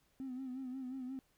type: tone with vibrato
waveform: triangle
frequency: 258.9 Hz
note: C4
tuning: 18 cents flat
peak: -37 dBFS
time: 0.2-1.19 s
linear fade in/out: 0 ms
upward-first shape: sine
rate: 5.6 Hz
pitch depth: 64 cents each way
effects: tanh soft clip ceiling -37 dBFS + pink hiss -74 dBFS RMS until 1.37 s